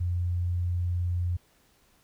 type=tone; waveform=sine; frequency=88.1 Hz; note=F2; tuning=16 cents sharp; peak=-25 dBFS; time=0-1.37 s; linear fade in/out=10 ms; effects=pink hiss -64 dBFS RMS until 2.03 s